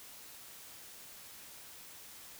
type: silence
effects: white hiss -52 dBFS RMS until 2.39 s